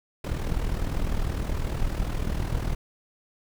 brown noise with amplitude modulation, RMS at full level -24 dBFS, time 0.24-2.75 s, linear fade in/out 5 ms, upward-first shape sine, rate 39.9 Hz, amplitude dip 65%, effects none

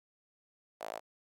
sawtooth tone with high-pass filter, 54.1 Hz, A1, 29 cents flat, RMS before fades -42 dBFS, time 0.8-1 s, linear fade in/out 20 ms, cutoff 650 Hz, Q 3.9, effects AAC 48 kbps

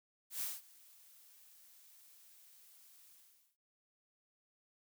blue noise with ADSR envelope, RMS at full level -38 dBFS, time 0.3-3.57 s, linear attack 120 ms, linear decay 190 ms, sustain -24 dB, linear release 450 ms, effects none

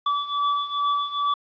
square beating tone pair, 1150 / 1152.4 Hz, D6 / D6, -37 / -33 cents, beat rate 2.4 Hz, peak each -28 / -24 dBFS, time 0.06-1.34 s, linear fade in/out 5 ms, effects resampled to 11025 Hz + 9-bit

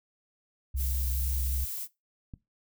sine tone, 65.41 Hz, C2, in tune, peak -28 dBFS, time 0.74-1.65 s, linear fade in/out 10 ms
violet noise, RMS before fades -36 dBFS, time 0.76-1.88 s, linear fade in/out 50 ms
click, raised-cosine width 5 ms, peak -29 dBFS, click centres 2.338 s
effects noise-tail reverb RT60 0.2 s tail -19 dB re dry

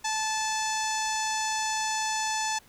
sawtooth tone with low-pass filter, 872 Hz, A5, 16 cents flat, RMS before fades -29 dBFS, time 0.04-2.59 s, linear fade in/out 10 ms, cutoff 6700 Hz, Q 3.8, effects pink hiss -57 dBFS RMS until 2.68 s

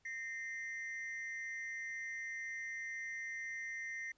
triangle ring-modulated tone, 1959 Hz, B6, 15 cents flat, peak -36 dBFS, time 0.05-4.12 s, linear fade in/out 5 ms, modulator 121 Hz, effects pink hiss -75 dBFS RMS until 4.17 s + resampled to 16000 Hz

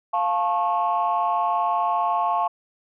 sine chord, F augmented, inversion none, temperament just, 698.5 / 873.1 / 1091.3 Hz, F5 / A5 / C#6, 0 / -14 / -27 cents, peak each -23 dBFS, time 0.13-2.48 s, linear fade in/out 10 ms, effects tanh soft clip ceiling -13 dBFS

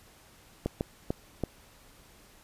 clicks, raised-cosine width 2 ms, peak -15 dBFS, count 4, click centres 0.66 / 0.809 / 1.105 / 1.437 s, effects pink hiss -57 dBFS RMS until 2.43 s + resampled to 32000 Hz

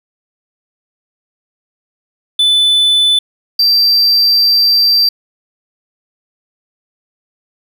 triangle tone pair in turn, 3500 / 4695 Hz, A7 / D8, -10 / -1 cents, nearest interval perfect fourth, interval 509 cents, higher second, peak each -6 dBFS, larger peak neither, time 2.39-3.19 / 3.59-5.09 s, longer second, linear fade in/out 5 ms, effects none

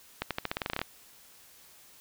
accelerating click train, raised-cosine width 0.3 ms, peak -14 dBFS, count 13, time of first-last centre 0.22-0.816 s, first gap 87 ms, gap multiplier 0.89, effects white hiss -56 dBFS RMS until 2 s

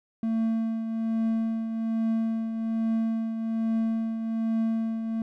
triangle tone with tremolo, 224.8 Hz, A3, 37 cents sharp, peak -20 dBFS, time 0.23-5.22 s, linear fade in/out 2 ms, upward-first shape triangle, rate 1.2 Hz, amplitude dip 55%, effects none

